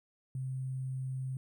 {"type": "tone with sample-and-hold", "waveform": "sine", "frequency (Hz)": 130.81, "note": "C3", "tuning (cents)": 0, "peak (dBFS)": -34, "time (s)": [0.35, 1.37], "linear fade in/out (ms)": 2, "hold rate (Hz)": 8820, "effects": []}